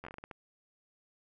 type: slowing click train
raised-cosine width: 0.5 ms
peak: -29 dBFS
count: 9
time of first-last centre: 0.04-0.312 s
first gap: 11 ms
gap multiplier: 1.31
effects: none